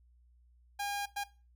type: tone bursts at uneven times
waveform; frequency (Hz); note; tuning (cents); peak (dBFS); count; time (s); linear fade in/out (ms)
sawtooth; 810; G#5; -43; -30; 2; 0.79-1.06 / 1.16-1.24; 10
effects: noise-tail reverb RT60 0.3 s tail -18 dB re dry + added 60 Hz sine -61 dBFS peak until 1.55 s